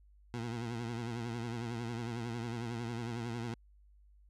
20% pulse tone with vibrato, 117.3 Hz, A#2, 11 cents sharp, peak -32 dBFS, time 0.34-3.54 s, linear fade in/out 0 ms, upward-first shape triangle, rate 11 Hz, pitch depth 86 cents each way, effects added 50 Hz sine -59 dBFS peak until 4.29 s + low-pass 7000 Hz 12 dB/octave

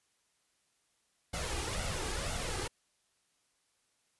pink noise with flanger, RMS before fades -36 dBFS, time 1.33-2.68 s, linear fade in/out 10 ms, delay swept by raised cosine 1.4 to 2.5 ms, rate 2 Hz, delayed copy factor +0.6, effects white hiss -75 dBFS RMS until 4.19 s + resampled to 24000 Hz

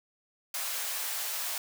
white high-pass noise, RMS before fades -34 dBFS, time 0.54-1.58 s, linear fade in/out 2 ms, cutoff 580 Hz, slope 24 dB/octave, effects none

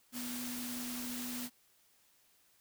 sine tone in noise, 245.2 Hz, B3, 12 cents flat, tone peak -41 dBFS, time 0.12-1.5 s, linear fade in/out 50 ms, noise white, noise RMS -43 dBFS, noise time 0.12-1.5 s, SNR -1 dB, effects white hiss -69 dBFS RMS until 2.6 s

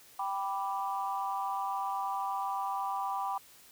sine chord, G major, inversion none, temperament equal, 784 / 987.8 / 1174.7 Hz, G5 / B5 / D6, 0 / 0 / 0 cents, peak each -34 / -35 / -37 dBFS, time 0.19-3.38 s, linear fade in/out 5 ms, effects tanh soft clip ceiling -22 dBFS + white hiss -57 dBFS RMS until 3.71 s

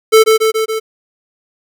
square tone with echo, 440.7 Hz, A4, 3 cents sharp, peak -4 dBFS, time 0.12-0.24 s, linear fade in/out 20 ms, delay 140 ms, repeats 4, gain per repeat -3 dB, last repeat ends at 0.8 s, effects none

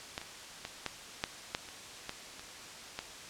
clicks, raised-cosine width 0.2 ms, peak -18 / -26 / -21 / -16 / -13 / -14 / -29 / -19 / -27 / -19 dBFS, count 10, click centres 0.179 / 0.215 / 0.651 / 0.863 / 1.239 / 1.549 / 1.688 / 2.094 / 2.395 / 2.99 s, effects white hiss -47 dBFS RMS until 3.29 s + low-pass 7000 Hz 12 dB/octave

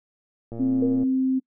click train, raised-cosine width 2 ms, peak -23 dBFS, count 60, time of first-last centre 0.52-1.033 s, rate 115 Hz
sine tone, 261.6 Hz, C4, in tune, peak -19 dBFS, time 0.59-1.4 s, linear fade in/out 20 ms
sine tone with exponential decay, 471.8 Hz, A#4, 21 cents sharp, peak -22 dBFS, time 0.82-1.24 s, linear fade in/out 5 ms, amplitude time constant 90 ms
effects noise-tail reverb RT60 0.1 s tail -25 dB re dry

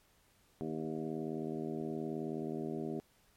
harmonic tone with a mistuned harmonic, 79 Hz, D#2, 27 cents sharp, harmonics 2 / 3 / 4 / 5 / 6 / 7 / 8 / 9, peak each -44 / -41 / -42 / -41 / -53 / -54 / -50 / -51 dBFS, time 0.61-3 s, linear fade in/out 0 ms, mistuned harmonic 6, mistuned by +21 cents, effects pink hiss -69 dBFS RMS until 3.36 s + MP3 64 kbps

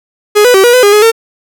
45% pulse tone with pitch steps, 417.3 / 493.9 / 384.7 / 482.1 / 503 / 407.7 / 420.2 / 453.4 Hz, G#4 / B4 / G4 / B4 / B4 / G#4 / G#4 / A#4, +8 / 0 / -33 / -42 / +32 / -32 / +20 / -48 cents, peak -3 dBFS, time 0.35-1.118 s, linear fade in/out 20 ms, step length 96 ms, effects none

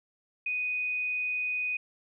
sine tone, 2489 Hz, D#7, in tune, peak -28 dBFS, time 0.46-1.77 s, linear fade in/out 5 ms, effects none

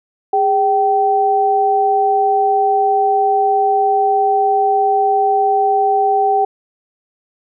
sine tone pair together, 410 / 773.1 Hz, G#4 / G5, -22 / -24 cents, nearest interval major seventh, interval 1098 cents, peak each -17 / -12 dBFS, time 0.33-6.45 s, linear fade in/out 5 ms, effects none

